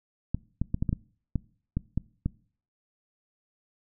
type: clicks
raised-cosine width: 5 ms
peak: -14 dBFS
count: 10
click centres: 0.346 / 0.616 / 0.744 / 0.825 / 0.892 / 0.929 / 1.357 / 1.77 / 1.976 / 2.26 s
effects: noise-tail reverb RT60 0.5 s tail -23 dB re dry

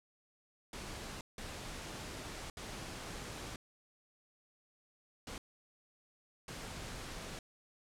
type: noise bursts at uneven times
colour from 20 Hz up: pink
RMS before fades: -45 dBFS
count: 5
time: 0.73-1.21 / 1.38-2.5 / 2.57-3.56 / 5.27-5.38 / 6.48-7.39 s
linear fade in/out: 2 ms
effects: low-pass 9000 Hz 12 dB/octave

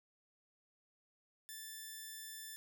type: tone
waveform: 5% pulse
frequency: 1760 Hz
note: A6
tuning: in tune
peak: -36 dBFS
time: 1.49-2.56 s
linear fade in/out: 0 ms
effects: none

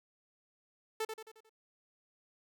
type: tone with echo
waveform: sawtooth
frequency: 440 Hz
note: A4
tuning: in tune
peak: -29 dBFS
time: 1-1.05 s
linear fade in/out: 5 ms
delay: 89 ms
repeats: 5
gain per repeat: -6 dB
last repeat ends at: 1.495 s
effects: none

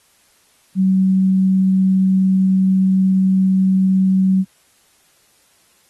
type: tone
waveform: sine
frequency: 189.4 Hz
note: F#3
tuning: 41 cents sharp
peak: -11 dBFS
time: 0.75-4.45 s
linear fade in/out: 50 ms
effects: white hiss -56 dBFS RMS until 5.89 s + AAC 32 kbps

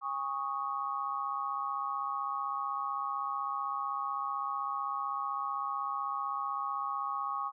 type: chord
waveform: sine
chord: Ab suspended fourth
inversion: none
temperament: equal with one note detuned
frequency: 814.5 / 1108.7 / 1244.5 Hz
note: Ab5 / Db6 / Eb6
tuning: -34 / 0 / 0 cents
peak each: -40 / -34 / -38 dBFS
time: 0.01-7.52 s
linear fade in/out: 50 ms
effects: none

